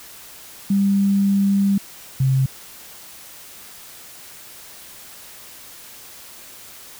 sine tone pair in turn, 198.2 / 132.78 Hz, G3 / C3, +19 / +26 cents, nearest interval perfect fifth, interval 693 cents, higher first, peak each -14 / -14 dBFS, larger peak neither, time 0.7-1.78 / 2.2-2.46 s, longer first, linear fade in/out 5 ms, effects white hiss -41 dBFS RMS until 6.99 s

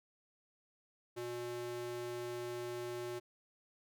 square tone with high-pass filter, 120.5 Hz, B2, 42 cents flat, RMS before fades -42 dBFS, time 1.16-3.2 s, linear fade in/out 20 ms, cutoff 290 Hz, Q 2.4, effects none

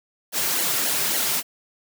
white noise with flanger, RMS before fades -23 dBFS, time 0.32-1.43 s, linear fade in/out 50 ms, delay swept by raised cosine 0.8 to 4.1 ms, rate 3.6 Hz, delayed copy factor -0.7, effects high-pass 150 Hz 12 dB/octave

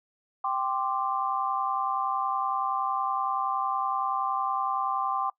sine chord, G suspended fourth, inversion none, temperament just, 784 / 1045.3 / 1176 Hz, G5 / C6 / D6, 0 / -2 / +2 cents, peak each -30 dBFS, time 0.44-5.3 s, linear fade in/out 5 ms, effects noise-tail reverb RT60 0.1 s tail -22 dB re dry

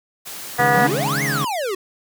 white high-pass noise, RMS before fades -33 dBFS, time 0.25-1.45 s, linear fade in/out 20 ms, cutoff 100 Hz, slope 12 dB/octave
harmonic tone, 242.7 Hz, B3, 30 cents flat, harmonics 2 / 3 / 4 / 5 / 6 / 7 / 8, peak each -22 / -17 / -25 / -24 / -25 / -22 / -22 dBFS, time 0.58-0.88 s, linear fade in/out 20 ms
30% pulse chord, C# suspended second, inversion none, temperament equal, 138.59 / 155.56 / 207.7 Hz, C#3 / D#3 / G#3, 0 / 0 / 0 cents, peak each -22 / -26 / -27 dBFS, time 0.59-1.45 s, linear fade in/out 5 ms
square exponential two-way sweep, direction up then down, 145.2 to 2217 to 362 Hz, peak -22 dBFS, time 0.74-1.75 s, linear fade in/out 5 ms, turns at 1.23 s
effects none

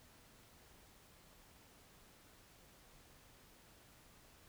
silence, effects pink hiss -64 dBFS RMS until 4.48 s

